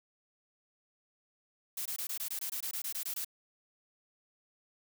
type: noise bursts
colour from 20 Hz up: blue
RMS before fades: -37 dBFS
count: 14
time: 1.77-3.247 s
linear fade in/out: 5 ms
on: 86 ms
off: 21 ms
effects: none